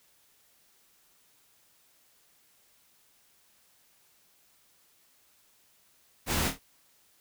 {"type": "noise with echo", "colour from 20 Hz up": "pink", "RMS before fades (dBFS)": -29, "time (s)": [6.26, 6.52], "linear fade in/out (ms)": 50, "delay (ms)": 26, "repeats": 3, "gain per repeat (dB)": -7, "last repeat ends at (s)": 6.598, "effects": ["white hiss -65 dBFS RMS until 7.2 s"]}